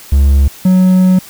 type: tone pair in turn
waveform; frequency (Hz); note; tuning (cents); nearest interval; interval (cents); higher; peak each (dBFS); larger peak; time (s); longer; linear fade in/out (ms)
triangle; 69.3 / 185.01; C#2 / F#3; 0 / 0; octave + perfect fourth; 1700; second; -3; neither; 0.12-0.48 / 0.65-1.19; second; 5
effects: white hiss -35 dBFS RMS until 1.29 s